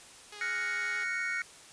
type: tone with vibrato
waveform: 5% pulse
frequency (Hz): 415.3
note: G#4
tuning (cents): 0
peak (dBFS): -33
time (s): 0.32-1.04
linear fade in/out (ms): 5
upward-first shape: square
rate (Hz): 11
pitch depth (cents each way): 12
type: chord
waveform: triangle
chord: Gb major seventh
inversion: third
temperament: equal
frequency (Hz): 1396.9 / 1480 / 1864.7 / 2217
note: F6 / Gb6 / Bb6 / Db7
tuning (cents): 0 / 0 / 0 / 0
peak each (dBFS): -37 / -36 / -34 / -33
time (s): 0.41-1.42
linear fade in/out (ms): 2
effects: white hiss -52 dBFS RMS until 1.72 s + resampled to 22050 Hz

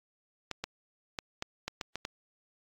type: clicks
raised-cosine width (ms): 0.2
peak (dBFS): -17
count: 8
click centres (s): 0.513 / 0.64 / 1.188 / 1.424 / 1.68 / 1.812 / 1.956 / 2.051
effects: AAC 48 kbps

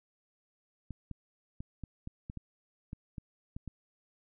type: clicks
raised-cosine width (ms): 5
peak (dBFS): -28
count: 11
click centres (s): 0.907 / 1.113 / 1.605 / 1.837 / 2.074 / 2.299 / 2.373 / 2.931 / 3.182 / 3.565 / 3.677
effects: none

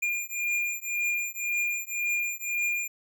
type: beating tone pair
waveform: square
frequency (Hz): 2409 / 2410.9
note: D7 / D7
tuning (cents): +43 / +45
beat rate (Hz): 1.9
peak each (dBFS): -31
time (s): 0.02-2.88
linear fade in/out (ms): 10
effects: none

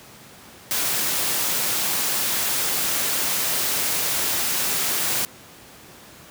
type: noise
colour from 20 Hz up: white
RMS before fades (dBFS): -23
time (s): 0.71-5.25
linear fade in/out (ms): 0
effects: pink hiss -45 dBFS RMS until 6.3 s + high-pass 100 Hz 12 dB/octave

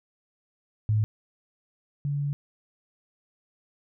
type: tone pair in turn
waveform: sine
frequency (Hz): 107.3 / 143.23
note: A2 / D3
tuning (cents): -43 / -43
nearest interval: perfect fourth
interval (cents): 500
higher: second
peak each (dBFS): -20 / -25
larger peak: first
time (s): 0.89-1.04 / 2.05-2.33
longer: second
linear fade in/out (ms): 0
effects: none

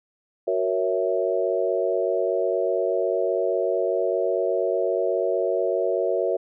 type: chord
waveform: sine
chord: F# dominant seventh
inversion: none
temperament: equal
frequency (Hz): 370 / 466.2 / 554.4 / 659.3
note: F#4 / A#4 / C#5 / E5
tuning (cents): 0 / 0 / 0 / 0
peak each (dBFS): -26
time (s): 0.47-6.37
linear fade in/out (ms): 10
effects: none

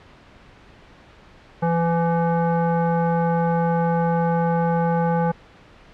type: tone with frequency modulation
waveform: sine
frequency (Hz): 169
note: E3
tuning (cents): +43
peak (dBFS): -17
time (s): 1.62-5.32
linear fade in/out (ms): 10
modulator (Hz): 672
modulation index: 1.1
effects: pink hiss -48 dBFS RMS until 5.93 s + low-pass 3000 Hz 12 dB/octave

